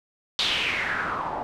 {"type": "noise with low-pass filter sweep", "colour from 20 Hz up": "white", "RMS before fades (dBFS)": -27, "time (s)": [0.39, 1.43], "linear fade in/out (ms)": 0, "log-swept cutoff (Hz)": [3900, 770], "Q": 4.3, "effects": []}